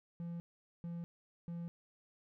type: tone bursts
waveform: triangle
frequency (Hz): 170.5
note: F3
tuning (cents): -41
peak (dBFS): -38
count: 3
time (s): 0.2-1.68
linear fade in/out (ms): 0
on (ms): 200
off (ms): 440
effects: none